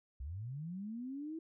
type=linear sweep; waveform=sine; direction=up; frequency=58.9 to 329.6 Hz; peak=-40 dBFS; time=0.2-1.39 s; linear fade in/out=5 ms; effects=none